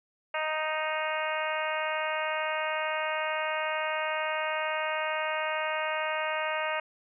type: harmonic tone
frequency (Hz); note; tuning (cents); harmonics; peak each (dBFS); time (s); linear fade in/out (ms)
311.1; D#4; 0; 2 / 3 / 4 / 5 / 6 / 7 / 8 / 9; -33 / -35 / -36 / -37 / -38 / -38 / -39 / -40; 0.34-6.8; 5
effects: none